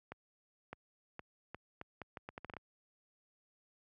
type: accelerating click train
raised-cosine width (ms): 0.5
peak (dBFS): -29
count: 13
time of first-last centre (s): 0.12-2.567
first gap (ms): 610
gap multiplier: 0.76
effects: high-pass 60 Hz 12 dB/octave